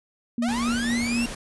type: tone with tremolo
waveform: sine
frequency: 236.5 Hz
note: A#3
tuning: 25 cents sharp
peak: -21 dBFS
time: 0.38-1.26 s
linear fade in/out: 2 ms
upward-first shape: triangle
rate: 4 Hz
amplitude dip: 45%
type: linear sweep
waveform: sawtooth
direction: up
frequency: 595 to 2796 Hz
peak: -25 dBFS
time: 0.42-1.26 s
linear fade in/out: 5 ms
type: noise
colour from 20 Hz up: pink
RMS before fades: -35 dBFS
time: 0.48-1.35 s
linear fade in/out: 5 ms
effects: resampled to 24000 Hz